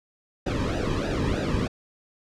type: noise with flanger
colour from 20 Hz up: brown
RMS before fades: -26 dBFS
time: 0.46-1.68 s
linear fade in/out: 10 ms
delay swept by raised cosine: 0.91 to 1.44 ms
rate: 3.2 Hz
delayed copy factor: -0.9
effects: low-pass 6000 Hz 12 dB/octave